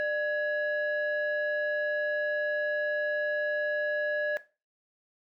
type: tone pair together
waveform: sine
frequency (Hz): 598 / 1676.3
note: D5 / G#6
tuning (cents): +31 / +16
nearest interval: octave + tritone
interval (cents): 1785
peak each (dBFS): -28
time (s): 0-4.37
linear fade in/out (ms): 0
effects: noise-tail reverb RT60 0.3 s tail -17 dB re dry + tanh soft clip ceiling -22 dBFS